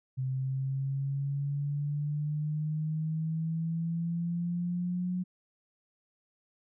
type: exponential sweep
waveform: sine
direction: up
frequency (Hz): 130 to 182.1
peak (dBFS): -29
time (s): 0.17-5.24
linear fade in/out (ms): 20
effects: none